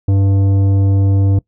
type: tone with tanh clipping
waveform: triangle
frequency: 98 Hz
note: G2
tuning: in tune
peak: -11 dBFS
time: 0.08-1.39 s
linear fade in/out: 5 ms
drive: 15 dB
effects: noise-tail reverb RT60 0.1 s tail -21 dB re dry